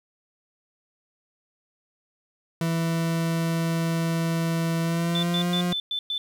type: tone with pitch glide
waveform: 40% pulse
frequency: 165.3 to 177.16 Hz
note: E3 to F3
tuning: +5 to +25 cents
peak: -22 dBFS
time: 2.61-5.73 s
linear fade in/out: 2 ms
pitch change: +120 cents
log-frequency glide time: 4.82-5.56 s
type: tone bursts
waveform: sine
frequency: 3520 Hz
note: A7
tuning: in tune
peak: -25 dBFS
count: 6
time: 5.15-6.18 s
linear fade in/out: 2 ms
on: 80 ms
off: 110 ms
effects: 9-bit